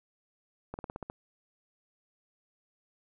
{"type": "slowing click train", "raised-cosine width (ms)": 1, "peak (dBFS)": -24, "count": 7, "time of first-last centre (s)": [0.74, 1.099], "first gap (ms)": 49, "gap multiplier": 1.08, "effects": []}